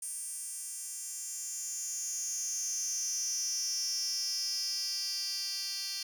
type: tone with high-pass filter sweep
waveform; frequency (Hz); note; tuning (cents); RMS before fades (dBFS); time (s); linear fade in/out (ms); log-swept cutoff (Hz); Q
10% pulse; 392; G4; 0; -36; 0.02-6.03; 5; 8600 to 4300; 8.2
effects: none